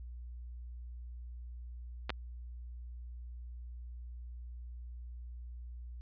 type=clicks; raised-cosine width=0.3 ms; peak=-19 dBFS; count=2; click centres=2.095 / 2.103 s; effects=added 60 Hz sine -43 dBFS peak until 6.01 s + resampled to 11025 Hz